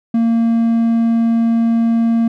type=tone; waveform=triangle; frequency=229.8 Hz; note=A#3; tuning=25 cents flat; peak=-9 dBFS; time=0.14-2.28 s; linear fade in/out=5 ms; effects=none